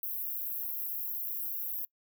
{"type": "high-pass noise", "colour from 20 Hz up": "pink", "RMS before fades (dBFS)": -36, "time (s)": [0.03, 1.85], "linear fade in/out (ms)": 2, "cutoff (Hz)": 12000, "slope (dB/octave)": 96, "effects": ["noise-tail reverb RT60 0.1 s tail -24 dB re dry"]}